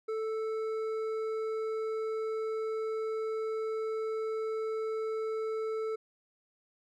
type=tone with hard clipping; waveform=sine; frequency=440 Hz; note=A4; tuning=in tune; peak=-33 dBFS; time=0.08-5.96 s; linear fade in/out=10 ms; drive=7 dB; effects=none